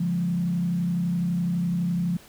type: tone with frequency modulation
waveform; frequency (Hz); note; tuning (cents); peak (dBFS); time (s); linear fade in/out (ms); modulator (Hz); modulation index
sine; 174.61; F3; 0; -22; 0-2.17; 5; 31.9; 0.64
effects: pink hiss -50 dBFS RMS until 2.28 s